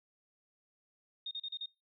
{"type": "tone bursts", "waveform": "sine", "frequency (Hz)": 3692, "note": "A#7", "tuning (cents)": -17, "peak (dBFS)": -37, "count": 5, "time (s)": [1.26, 1.66], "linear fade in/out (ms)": 5, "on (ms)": 52, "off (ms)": 35, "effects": ["noise-tail reverb RT60 0.3 s tail -26 dB re dry"]}